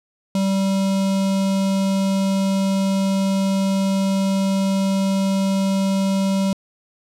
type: tone with notch filter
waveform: square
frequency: 193.9 Hz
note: G3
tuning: 19 cents flat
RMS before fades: -19 dBFS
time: 0.35-6.53 s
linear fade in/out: 2 ms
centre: 1700 Hz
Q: 1.2
effects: low-pass 10000 Hz 12 dB/octave